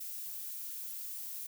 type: noise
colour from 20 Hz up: violet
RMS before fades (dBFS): -42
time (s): 0-1.47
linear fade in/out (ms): 10
effects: none